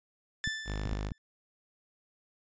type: tone with exponential decay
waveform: sawtooth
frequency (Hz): 1760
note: A6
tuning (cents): 0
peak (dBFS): -26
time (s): 0.44-1.18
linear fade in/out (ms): 0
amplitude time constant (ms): 160
type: clicks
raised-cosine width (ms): 5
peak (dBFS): -24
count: 4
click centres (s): 0.475 / 0.861 / 0.927 / 1.118
type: tone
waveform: sawtooth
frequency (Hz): 51.4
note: G#1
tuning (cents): -17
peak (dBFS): -29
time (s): 0.65-1.12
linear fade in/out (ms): 50
effects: resampled to 16000 Hz